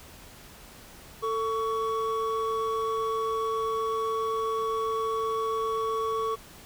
triangle tone pair together, 445.7 / 1123.1 Hz, A4 / C#6, +22 / +22 cents, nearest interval octave + major third, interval 1600 cents, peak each -27 dBFS, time 1.22-6.36 s, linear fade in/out 20 ms, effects pink hiss -49 dBFS RMS until 6.65 s

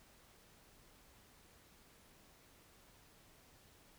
silence, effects pink hiss -65 dBFS RMS until 3.98 s

